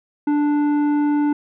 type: tone with tanh clipping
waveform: sine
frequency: 293.7 Hz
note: D4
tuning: in tune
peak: -17 dBFS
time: 0.27-1.33 s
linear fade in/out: 5 ms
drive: 10 dB
effects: none